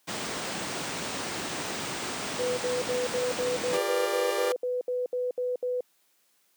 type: band-stop noise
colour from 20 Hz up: pink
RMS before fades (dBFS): -32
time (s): 0.07-3.78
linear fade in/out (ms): 20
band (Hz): 9600 to 16000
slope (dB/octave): 96
type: tone bursts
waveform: sine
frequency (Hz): 497.4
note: B4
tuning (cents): +12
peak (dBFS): -26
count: 14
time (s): 2.39-5.807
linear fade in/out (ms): 2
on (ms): 180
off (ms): 69
type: chord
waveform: sawtooth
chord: G minor seventh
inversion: third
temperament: equal with one note detuned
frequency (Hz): 349.2 / 400.7 / 466.2 / 587.3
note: F4 / G4 / Bb4 / D5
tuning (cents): 0 / +38 / 0 / 0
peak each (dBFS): -32 / -27 / -31 / -27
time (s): 3.73-4.52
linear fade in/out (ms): 0
effects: white hiss -68 dBFS RMS until 6.56 s + high-pass 200 Hz 12 dB/octave